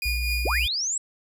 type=tone with tremolo; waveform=30% pulse; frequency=2441 Hz; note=D#7; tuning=34 cents flat; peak=-22 dBFS; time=0.02-0.68 s; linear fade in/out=2 ms; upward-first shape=triangle; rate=4.1 Hz; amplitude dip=50%
type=tone with vibrato; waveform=sine; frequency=61.74 Hz; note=B1; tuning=in tune; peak=-25 dBFS; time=0.05-0.67 s; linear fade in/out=10 ms; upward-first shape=sine; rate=7.9 Hz; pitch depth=11 cents each way
type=linear sweep; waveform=sine; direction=up; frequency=246.9 to 7902 Hz; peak=-24 dBFS; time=0.45-0.98 s; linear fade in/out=5 ms
effects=none